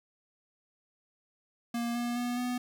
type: tone with pitch steps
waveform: square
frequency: 235.8 / 239.5 / 243.3 / 247.1 Hz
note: A#3 / A#3 / B3 / B3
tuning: +20 / +47 / -26 / +1 cents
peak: -31 dBFS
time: 1.74-2.58 s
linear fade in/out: 5 ms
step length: 210 ms
effects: 11-bit